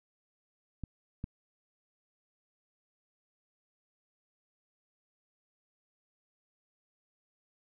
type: clicks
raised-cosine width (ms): 5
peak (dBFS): -26 / -24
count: 2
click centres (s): 0.837 / 1.241
effects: none